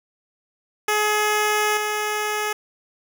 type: tone with level steps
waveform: 10% pulse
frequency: 422.6 Hz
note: G#4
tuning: 30 cents sharp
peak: -10 / -14 dBFS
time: 0.88-2.53 s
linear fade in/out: 5 ms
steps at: 1.77 s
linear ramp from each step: 2 ms
effects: none